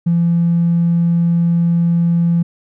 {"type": "tone with tanh clipping", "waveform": "triangle", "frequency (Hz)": 170, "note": "F3", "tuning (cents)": -46, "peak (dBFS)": -10, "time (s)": [0.06, 2.43], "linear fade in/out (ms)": 10, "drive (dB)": 1, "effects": []}